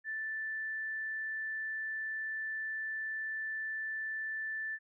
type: tone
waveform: sine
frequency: 1761 Hz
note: A6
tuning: 1 cent sharp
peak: -35 dBFS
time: 0.04-4.79 s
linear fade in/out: 50 ms
effects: none